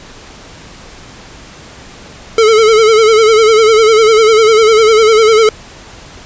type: tone with vibrato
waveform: square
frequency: 440 Hz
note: A4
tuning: in tune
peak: -5 dBFS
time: 2.38-5.49 s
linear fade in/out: 2 ms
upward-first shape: sine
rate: 10 Hz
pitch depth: 66 cents each way
effects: pink hiss -34 dBFS RMS until 6.25 s + resampled to 16000 Hz